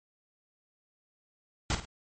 pink noise with echo, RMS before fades -28 dBFS, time 1.7-1.75 s, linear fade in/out 2 ms, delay 51 ms, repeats 2, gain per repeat -9 dB, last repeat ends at 1.852 s, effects low-pass 11000 Hz 12 dB/octave + MP3 32 kbps

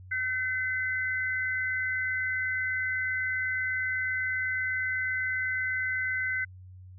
sine tone pair together, 1531 / 2037 Hz, G6 / C7, -41 / -47 cents, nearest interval perfect fourth, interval 494 cents, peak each -30 / -30 dBFS, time 0.11-6.45 s, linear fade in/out 10 ms, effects added 92 Hz sine -45 dBFS peak until 6.98 s

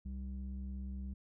square tone with low-pass filter, 65.5 Hz, C2, 2 cents sharp, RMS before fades -42 dBFS, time 0.05-1.14 s, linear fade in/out 10 ms, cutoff 160 Hz, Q 5.2, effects none

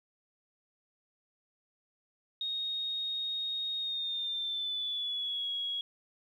sine tone with pitch glide, 3729 to 3322 Hz, A#7 to G#7, 0 to 0 cents, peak -32 dBFS, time 2.41-5.81 s, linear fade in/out 2 ms, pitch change -200 cents, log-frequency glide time 3.78-5.49 s, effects 11-bit

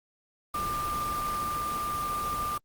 sine tone in noise, 1194 Hz, D6, 28 cents sharp, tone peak -29 dBFS, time 0.54-2.58 s, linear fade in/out 5 ms, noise pink, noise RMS -37 dBFS, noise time 0.54-2.58 s, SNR +5 dB, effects Opus 32 kbps

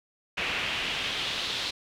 brown noise with band-pass filter sweep, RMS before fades -31 dBFS, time 0.37-1.71 s, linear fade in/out 10 ms, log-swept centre 2500 to 3900 Hz, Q 2.7, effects none

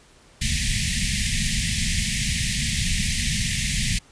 pink band-stop noise, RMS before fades -23 dBFS, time 0.41-3.99 s, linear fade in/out 10 ms, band 230 to 1800 Hz, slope 96 dB/octave, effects pink hiss -53 dBFS RMS until 4.11 s + resampled to 22050 Hz

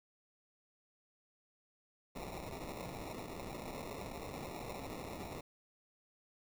violet noise with sample-and-hold, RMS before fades -45 dBFS, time 2.15-5.41 s, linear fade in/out 10 ms, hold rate 1575 Hz, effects none

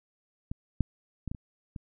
clicks, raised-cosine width 5 ms, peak -22 / -12 / -22 / -21 / -29 / -25 dBFS, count 6, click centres 0.515 / 0.807 / 1.277 / 1.315 / 1.348 / 1.762 s, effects none

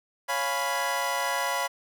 25% pulse chord, C# dominant seventh, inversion none, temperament equal, 554.4 / 698.5 / 830.6 / 987.8 Hz, C#5 / E#5 / G#5 / B5, 0 / 0 / 0 / 0 cents, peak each -29 / -29 / -31 / -25 dBFS, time 0.28-1.68 s, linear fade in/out 20 ms, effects none

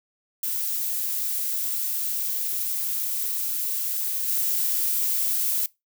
violet noise with level steps, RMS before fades -27 / -24 dBFS, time 0.43-5.66 s, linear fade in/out 2 ms, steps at 4.28 s, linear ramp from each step 2 ms, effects noise-tail reverb RT60 0.2 s tail -22 dB re dry

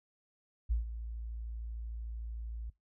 sine tone with ADSR envelope, 56.6 Hz, A1, 50 cents sharp, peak -26 dBFS, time 0.69-2.7 s, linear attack 23 ms, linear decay 130 ms, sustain -12 dB, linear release 6 ms, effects noise-tail reverb RT60 0.2 s tail -22 dB re dry

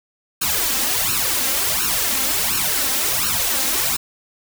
white noise with flanger, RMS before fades -20 dBFS, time 0.41-3.97 s, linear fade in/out 10 ms, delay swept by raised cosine 0.72 to 3.82 ms, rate 1.4 Hz, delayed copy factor +0.95, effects none

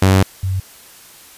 sawtooth / sine tone pair in turn, 95.3 / 94.31 Hz, G2 / F#2, -48 / +34 cents, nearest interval unison, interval 18 cents, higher first, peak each -5 / -16 dBFS, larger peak first, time 0.02-0.23 / 0.43-0.6 s, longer first, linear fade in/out 5 ms, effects white hiss -42 dBFS RMS until 1.37 s + resampled to 32000 Hz

